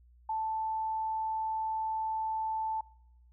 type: tone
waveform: sine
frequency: 880 Hz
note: A5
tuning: in tune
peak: -30 dBFS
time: 0.29-2.81 s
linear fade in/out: 5 ms
effects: noise-tail reverb RT60 0.8 s tail -24 dB re dry + added 60 Hz sine -57 dBFS peak until 3.32 s